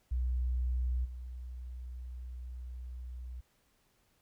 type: tone with level steps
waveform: sine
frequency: 62 Hz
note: B1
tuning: 7 cents sharp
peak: -29 / -40 dBFS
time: 0.11-3.41 s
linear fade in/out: 10 ms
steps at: 1.04 s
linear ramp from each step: 20 ms
effects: pink hiss -72 dBFS RMS until 4.21 s